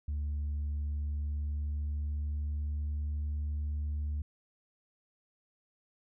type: tone with pitch glide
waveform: sine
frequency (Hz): 73.42 to 74.32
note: D2 to D2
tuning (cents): 0 to +21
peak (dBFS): -29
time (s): 0.08-4.22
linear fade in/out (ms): 5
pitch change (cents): +21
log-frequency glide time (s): 0.84-3.15
effects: tanh soft clip ceiling -30 dBFS

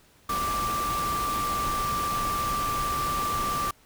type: tone in noise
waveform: sine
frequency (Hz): 1174.7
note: D6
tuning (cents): 0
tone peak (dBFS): -26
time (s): 0.29-3.71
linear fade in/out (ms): 5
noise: pink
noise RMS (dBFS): -33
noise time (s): 0.29-3.71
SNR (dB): +4
effects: pink hiss -59 dBFS RMS until 3.85 s

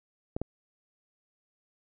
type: clicks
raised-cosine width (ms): 2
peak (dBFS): -18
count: 2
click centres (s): 0.365 / 0.416
effects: none

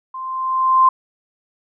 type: tone with level ramp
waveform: sine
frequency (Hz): 1044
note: C6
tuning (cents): -4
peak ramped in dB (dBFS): -27 to -7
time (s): 0.14-0.89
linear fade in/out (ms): 5
effects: none

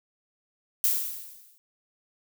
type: noise with exponential decay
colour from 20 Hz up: violet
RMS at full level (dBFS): -21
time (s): 0.84-1.58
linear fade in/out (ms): 0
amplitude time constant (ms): 160
effects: none

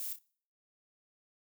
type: noise with echo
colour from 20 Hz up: violet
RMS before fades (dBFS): -39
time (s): 0-0.13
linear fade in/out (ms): 0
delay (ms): 29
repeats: 2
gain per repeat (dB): -9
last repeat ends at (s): 0.188
effects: noise-tail reverb RT60 0.5 s tail -23 dB re dry

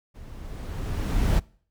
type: noise with level ramp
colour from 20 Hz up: brown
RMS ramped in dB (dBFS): -44 to -19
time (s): 0.14-1.4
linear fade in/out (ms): 20
effects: noise-tail reverb RT60 0.5 s tail -24 dB re dry

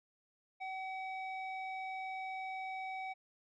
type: tone with low-pass filter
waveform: square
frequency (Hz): 759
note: F#5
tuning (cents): +44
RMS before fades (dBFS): -42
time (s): 0.6-3.14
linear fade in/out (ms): 20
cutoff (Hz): 2400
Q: 1.9
effects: none

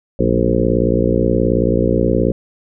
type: harmonic tone with a mistuned harmonic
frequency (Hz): 58.7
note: A#1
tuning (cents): +13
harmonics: 1 / 2 / 3 / 4 / 5 / 6 / 7 / 8 / 9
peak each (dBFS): -21 / -21 / -21 / -21 / -21 / -21 / -21 / -21 / -21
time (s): 0.19-2.32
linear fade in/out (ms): 5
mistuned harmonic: 3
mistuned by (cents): +79
effects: none

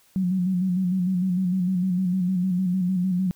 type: tone with vibrato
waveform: sine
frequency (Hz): 183.5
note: F#3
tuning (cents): -14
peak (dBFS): -20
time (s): 0.16-3.31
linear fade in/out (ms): 0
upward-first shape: square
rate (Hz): 6.6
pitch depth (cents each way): 50
effects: white hiss -59 dBFS RMS until 3.35 s

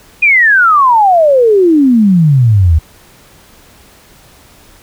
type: exponential sweep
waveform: sine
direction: down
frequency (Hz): 2489 to 75.1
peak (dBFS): -4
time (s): 0.22-2.79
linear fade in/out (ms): 10
effects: pink hiss -42 dBFS RMS until 4.82 s

